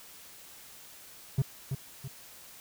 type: tone with echo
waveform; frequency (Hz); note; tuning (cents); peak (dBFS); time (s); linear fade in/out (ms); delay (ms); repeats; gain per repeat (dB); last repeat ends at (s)
triangle; 133.9; C3; +40; -20; 1.38-1.42; 5; 330; 2; -7; 2.08
effects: white hiss -51 dBFS RMS until 2.6 s